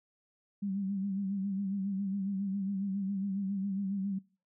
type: tone with vibrato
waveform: sine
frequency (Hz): 196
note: G3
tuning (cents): 0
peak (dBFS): -31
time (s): 0.62-4.19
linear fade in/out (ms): 10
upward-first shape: sine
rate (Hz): 7.3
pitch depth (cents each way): 61
effects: noise-tail reverb RT60 0.4 s tail -24 dB re dry